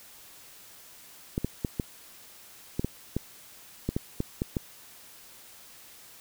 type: clicks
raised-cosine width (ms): 3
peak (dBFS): -14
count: 12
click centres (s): 1.379 / 1.446 / 1.648 / 1.798 / 2.795 / 2.846 / 3.166 / 3.89 / 3.965 / 4.204 / 4.419 / 4.568
effects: white hiss -51 dBFS RMS until 6.2 s